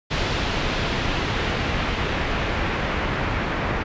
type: noise with low-pass filter sweep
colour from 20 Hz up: pink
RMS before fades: -24 dBFS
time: 0.1-3.84 s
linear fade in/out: 20 ms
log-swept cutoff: 3800 to 2000 Hz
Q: 1.1
effects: resampled to 16000 Hz